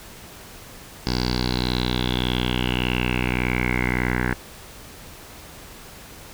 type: tone with low-pass filter sweep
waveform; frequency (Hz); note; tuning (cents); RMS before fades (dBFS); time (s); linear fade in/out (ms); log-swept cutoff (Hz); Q
10% pulse; 61.74; B1; 0; -23; 1.07-4.34; 0; 4900 to 1800; 7.5
effects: pink hiss -42 dBFS RMS until 6.33 s